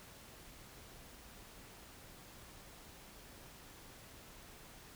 silence, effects pink hiss -56 dBFS RMS until 4.95 s

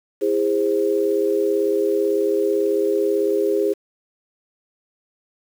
sine chord, E augmented, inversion none, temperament equal with one note detuned, 329.6 / 407.7 / 523.3 Hz, E4 / G#4 / B#4, 0 / -32 / 0 cents, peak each -24 / -18 / -24 dBFS, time 0.21-3.74 s, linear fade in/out 20 ms, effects 7-bit

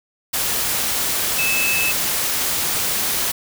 sine tone in noise, 2611 Hz, E7, 17 cents flat, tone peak -19 dBFS, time 1.38-1.92 s, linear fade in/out 10 ms, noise white, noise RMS -21 dBFS, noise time 0.33-3.32 s, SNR -1 dB, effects none

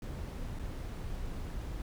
brown noise with dropouts, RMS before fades -39 dBFS, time 0.02-1.82 s, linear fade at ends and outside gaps 2 ms, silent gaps 0.59-0.594 s, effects none

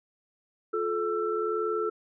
sine tone cluster, 352.7 / 433.8 / 1335 Hz, F4 / A4 / E6, +17 / -25 / +22 cents, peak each -33 / -28 / -32 dBFS, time 0.73-1.9 s, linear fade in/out 10 ms, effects none

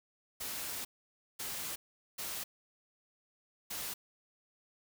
white noise bursts at uneven times, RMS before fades -40 dBFS, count 4, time 0.4-0.85 / 1.39-1.76 / 2.18-2.44 / 3.7-3.94 s, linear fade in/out 10 ms, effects none

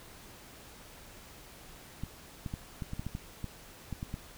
clicks, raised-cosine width 5 ms, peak -24 dBFS, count 12, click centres 2.036 / 2.462 / 2.539 / 2.822 / 2.934 / 2.995 / 3.066 / 3.151 / 3.443 / 3.927 / 4.029 / 4.141 s, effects pink hiss -52 dBFS RMS until 4.37 s

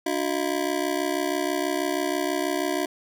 25% pulse ring-modulated tone, 329.6 Hz, E4, in tune, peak -17 dBFS, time 0.06-2.86 s, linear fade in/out 5 ms, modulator 33.1 Hz, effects none

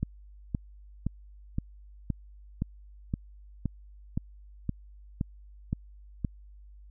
click train, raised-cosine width 5 ms, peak -16 dBFS, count 13, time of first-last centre 0.03-6.248 s, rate 1.93 Hz, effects added 50 Hz sine -48 dBFS peak until 6.9 s

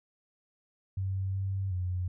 sine tone with pitch steps, 95.8 / 96.7 / 90.6 Hz, G2 / G2 / F#2, -39 / -23 / -36 cents, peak -29 dBFS, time 0.97-2.08 s, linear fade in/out 5 ms, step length 370 ms, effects none

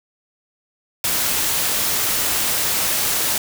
white noise, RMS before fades -20 dBFS, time 1.04-3.38 s, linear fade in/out 2 ms, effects none

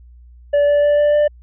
triangle tone with pitch steps, 578 / 581.7 / 585.4 / 589.1 / 592.9 Hz, D5 / D5 / D5 / D5 / D5, -28 / -17 / -6 / +5 / +16 cents, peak -9 dBFS, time 0.53-1.28 s, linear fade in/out 10 ms, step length 150 ms, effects added 60 Hz sine -40 dBFS peak until 1.42 s + resampled to 8000 Hz

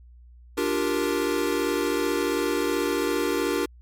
square chord, G minor seventh, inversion second, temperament equal, 293.7 / 349.2 / 392 / 466.2 Hz, D4 / F4 / G4 / Bb4, 0 / 0 / 0 / 0 cents, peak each -29 dBFS, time 0.57-3.66 s, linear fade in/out 10 ms, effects added 60 Hz sine -46 dBFS peak until 3.81 s + MP3 64 kbps

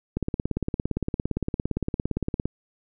click train, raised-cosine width 3 ms, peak -12 dBFS, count 41, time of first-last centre 0.17-2.456 s, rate 17.5 Hz, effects none

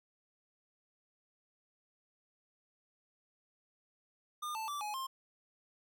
square tone with pitch steps, 1210 / 882 / 1165 / 840 / 1058 Hz, D#6 / A5 / D6 / G#5 / C6, -49 / +4 / -14 / +19 / +19 cents, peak -38 dBFS, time 4.42-5.07 s, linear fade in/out 10 ms, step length 130 ms, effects none

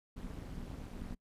brown noise with amplitude modulation, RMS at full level -40 dBFS, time 0.16-1.15 s, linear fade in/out 10 ms, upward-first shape sine, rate 212 Hz, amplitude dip 95%, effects noise-tail reverb RT60 0.1 s tail -26 dB re dry + resampled to 32000 Hz

